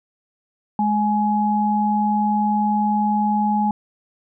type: tone pair together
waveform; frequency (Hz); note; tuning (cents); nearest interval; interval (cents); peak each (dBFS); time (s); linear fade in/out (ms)
sine; 210 / 840; G#3 / G#5; +19 / +19; 2 octaves; 2400; -19; 0.79-3.71; 2
effects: none